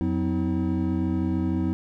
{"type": "tone cluster", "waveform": "triangle", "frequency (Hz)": [88.2, 181.8, 255.3, 321.5], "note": ["F2", "F#3", "C4", "E4"], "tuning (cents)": [18, -30, -42, -43], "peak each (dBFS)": -26, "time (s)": [0.01, 1.73], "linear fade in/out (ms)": 0, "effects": []}